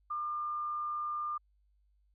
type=tone with frequency modulation; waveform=sine; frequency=1200 Hz; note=D6; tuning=37 cents sharp; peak=-33 dBFS; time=0.1-1.38 s; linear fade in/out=10 ms; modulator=95.9 Hz; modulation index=0.22; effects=added 50 Hz sine -67 dBFS peak until 2.14 s